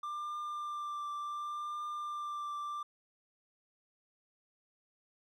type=tone with vibrato; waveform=triangle; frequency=1187 Hz; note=D6; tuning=18 cents sharp; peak=-35 dBFS; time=0.03-2.83 s; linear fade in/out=5 ms; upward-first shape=triangle; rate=0.69 Hz; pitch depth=19 cents each way; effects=none